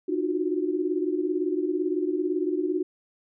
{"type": "tone cluster", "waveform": "sine", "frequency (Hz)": [305.2, 352.9, 370.8], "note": ["D#4", "F4", "F#4"], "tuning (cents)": [-33, 18, 4], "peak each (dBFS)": -28, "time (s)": [0.08, 2.83], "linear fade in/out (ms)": 10, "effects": []}